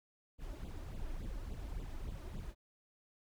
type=noise with flanger; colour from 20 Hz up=brown; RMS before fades=-43 dBFS; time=0.38-2.55 s; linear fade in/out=50 ms; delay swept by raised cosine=0.26 to 3.36 ms; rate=3.5 Hz; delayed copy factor=+0.8; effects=none